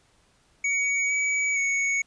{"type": "tone with pitch steps", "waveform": "square", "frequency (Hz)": [2248, 2275, 2222], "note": ["C#7", "C#7", "C#7"], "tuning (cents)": [24, 44, 4], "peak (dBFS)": -23, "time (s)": [0.64, 2.02], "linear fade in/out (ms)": 5, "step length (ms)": 460, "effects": ["pink hiss -63 dBFS RMS until 2.06 s", "resampled to 22050 Hz"]}